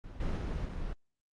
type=noise with level steps; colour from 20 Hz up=brown; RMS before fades=-45 / -32 / -34 / -37 dBFS; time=0.04-0.93 s; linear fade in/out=0 ms; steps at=0.2 / 0.37 / 0.65 s; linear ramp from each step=5 ms; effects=low-pass 5000 Hz 12 dB/octave + Opus 24 kbps